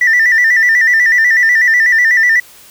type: tone with vibrato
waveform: sine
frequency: 1878 Hz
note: A#6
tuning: 12 cents sharp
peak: -5 dBFS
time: 0.01-2.4 s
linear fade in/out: 5 ms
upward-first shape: square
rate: 8.1 Hz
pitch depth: 75 cents each way
effects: tanh soft clip ceiling -4 dBFS + white hiss -40 dBFS RMS until 2.7 s